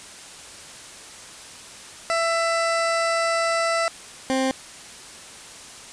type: tone pair in turn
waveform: 20% pulse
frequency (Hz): 666 / 263.4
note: E5 / C4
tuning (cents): +18 / +12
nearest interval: octave + major third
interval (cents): 1606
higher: first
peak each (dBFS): -15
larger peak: neither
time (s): 2.1-3.88 / 4.3-4.51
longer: first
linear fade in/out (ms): 0
effects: white hiss -41 dBFS RMS until 5.92 s + resampled to 22050 Hz